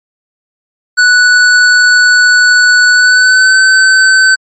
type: tone with pitch glide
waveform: square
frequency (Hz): 1480 to 1530.4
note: F#6 to G6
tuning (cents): 0 to -42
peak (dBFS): -4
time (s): 0.97-4.36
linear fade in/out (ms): 20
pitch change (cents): +58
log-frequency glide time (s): 2.93-3.58
effects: MP3 32 kbps